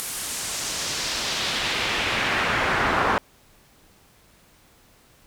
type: noise with band-pass filter sweep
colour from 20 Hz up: brown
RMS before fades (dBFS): -25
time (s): 0-3.18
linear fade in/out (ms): 0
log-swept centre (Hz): 11000 to 1200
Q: 1.3
effects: pink hiss -56 dBFS RMS until 5.26 s